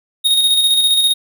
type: tone with tremolo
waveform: square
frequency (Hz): 3729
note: A#7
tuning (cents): 0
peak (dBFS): -10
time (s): 0.24-1.14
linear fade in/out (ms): 20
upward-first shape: square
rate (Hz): 15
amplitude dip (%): 35
effects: none

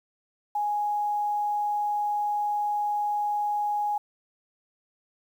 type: tone with quantisation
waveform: sine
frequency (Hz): 830.6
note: G#5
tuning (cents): 0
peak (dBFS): -24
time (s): 0.55-3.98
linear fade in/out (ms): 5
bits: 9
effects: none

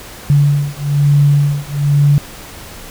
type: beating tone pair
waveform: sine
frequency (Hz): 143.3 / 144.4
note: D3 / D3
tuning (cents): -42 / -29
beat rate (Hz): 1.1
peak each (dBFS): -12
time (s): 0.3-2.18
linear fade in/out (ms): 0
effects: pink hiss -33 dBFS RMS until 2.9 s

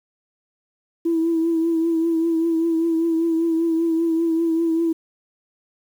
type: tone with vibrato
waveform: sine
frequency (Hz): 329.6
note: E4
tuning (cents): 0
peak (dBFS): -16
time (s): 1.05-4.93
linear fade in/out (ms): 10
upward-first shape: triangle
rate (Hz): 5.1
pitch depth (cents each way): 42
effects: tanh soft clip ceiling -12 dBFS + 8-bit

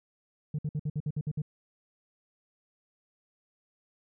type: tone bursts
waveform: sine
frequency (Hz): 150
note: D3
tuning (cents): +37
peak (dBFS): -26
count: 9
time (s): 0.54-1.419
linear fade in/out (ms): 5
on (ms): 47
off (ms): 57
effects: tanh soft clip ceiling -27 dBFS

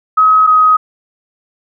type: tone pair in turn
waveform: sine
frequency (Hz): 1273 / 1259.8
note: D#6 / D#6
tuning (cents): +39 / +21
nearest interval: unison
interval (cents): 18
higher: first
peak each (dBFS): -5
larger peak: neither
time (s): 0.17-0.47 / 0.47-0.77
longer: neither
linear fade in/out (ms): 10
effects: none

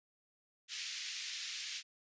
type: band-pass noise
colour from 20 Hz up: white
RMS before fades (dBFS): -43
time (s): 0.68-1.83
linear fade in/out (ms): 50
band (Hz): 2000 to 6100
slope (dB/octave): 24
effects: resampled to 16000 Hz

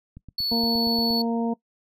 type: click train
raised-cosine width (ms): 5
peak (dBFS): -29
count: 9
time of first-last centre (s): 0.17-1.106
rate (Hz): 8.55
type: tone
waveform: triangle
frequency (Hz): 4428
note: C#8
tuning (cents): -3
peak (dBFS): -22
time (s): 0.38-1.22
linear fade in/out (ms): 5
type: harmonic tone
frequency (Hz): 231.5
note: A#3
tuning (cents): -12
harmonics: 1 / 2 / 3 / 4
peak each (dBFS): -23 / -29 / -33 / -35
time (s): 0.51-1.54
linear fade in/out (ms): 10
effects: noise-tail reverb RT60 0.1 s tail -21 dB re dry

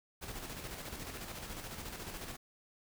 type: noise with tremolo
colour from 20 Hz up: pink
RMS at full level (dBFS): -43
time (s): 0.21-2.37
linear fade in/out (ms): 20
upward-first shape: square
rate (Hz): 14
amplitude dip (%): 40
effects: none

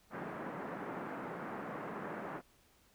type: band-pass noise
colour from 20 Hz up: pink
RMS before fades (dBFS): -43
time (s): 0.1-2.42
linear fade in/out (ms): 50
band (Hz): 170 to 1700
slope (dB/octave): 24
effects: pink hiss -68 dBFS RMS until 2.94 s

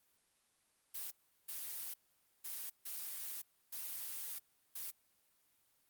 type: noise bursts at uneven times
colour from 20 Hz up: blue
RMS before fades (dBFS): -44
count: 6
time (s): 0.94-1.11 / 1.48-1.94 / 2.44-2.7 / 2.85-3.42 / 3.72-4.39 / 4.75-4.91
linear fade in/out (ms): 10
effects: white hiss -75 dBFS RMS until 5.89 s + Opus 32 kbps

